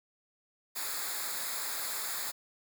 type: noise with comb filter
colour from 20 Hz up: white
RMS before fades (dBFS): -36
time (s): 0.75-2.32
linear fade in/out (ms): 20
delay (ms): 0.34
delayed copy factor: -0.8
effects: none